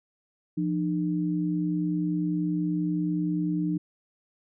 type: tone pair together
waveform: sine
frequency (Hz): 172.89 / 303.2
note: F3 / D#4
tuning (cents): -17 / -45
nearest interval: minor seventh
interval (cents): 972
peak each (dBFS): -27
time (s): 0.57-3.78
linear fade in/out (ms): 10
effects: none